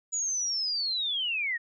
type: linear sweep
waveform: sine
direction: down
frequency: 6920 to 1810 Hz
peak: -27 dBFS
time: 0.12-1.58 s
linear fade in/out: 20 ms
effects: none